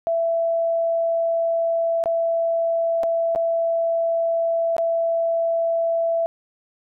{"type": "tone with dropouts", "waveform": "sine", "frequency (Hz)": 666, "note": "E5", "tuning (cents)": 18, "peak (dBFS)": -18, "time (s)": [0.07, 6.26], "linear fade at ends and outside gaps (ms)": 0, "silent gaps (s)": [[2.039, 2.058], [3.033, 3.037], [3.35, 3.359], [4.766, 4.782]], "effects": []}